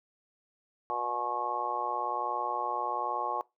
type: harmonic tone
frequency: 121.2 Hz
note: B2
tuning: 32 cents flat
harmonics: 3 / 4 / 5 / 6 / 7 / 8 / 9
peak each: -43 / -41 / -41 / -39 / -34 / -46 / -34 dBFS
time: 0.9-3.41 s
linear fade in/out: 0 ms
effects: noise-tail reverb RT60 0.2 s tail -21 dB re dry